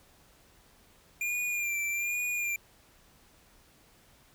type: tone with vibrato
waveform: square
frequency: 2396 Hz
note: D7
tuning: 34 cents sharp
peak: -30 dBFS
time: 1.21-2.56 s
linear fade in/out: 2 ms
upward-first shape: sine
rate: 1.2 Hz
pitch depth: 41 cents each way
effects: pink hiss -61 dBFS RMS until 4.34 s